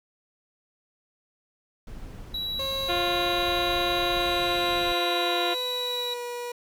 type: noise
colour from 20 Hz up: brown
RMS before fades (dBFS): -40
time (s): 1.87-4.93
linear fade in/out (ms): 2
type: tone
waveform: triangle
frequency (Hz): 3904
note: B7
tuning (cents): -21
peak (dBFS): -27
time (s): 2.34-6.14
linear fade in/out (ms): 5
type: tone with pitch glide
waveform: 30% pulse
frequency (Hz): 540 to 483.9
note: C#5 to B4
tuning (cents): -45 to -35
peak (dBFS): -29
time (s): 2.59-6.52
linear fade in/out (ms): 5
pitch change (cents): -190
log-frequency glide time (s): 4.18-6.22
type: harmonic tone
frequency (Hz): 350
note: F4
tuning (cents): +4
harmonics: 1 / 2 / 3 / 4 / 5 / 6 / 7 / 8 / 9 / 10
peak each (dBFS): -30 / -29 / -36 / -34 / -39 / -40 / -37 / -38 / -41 / -40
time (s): 2.88-5.55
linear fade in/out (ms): 20
effects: none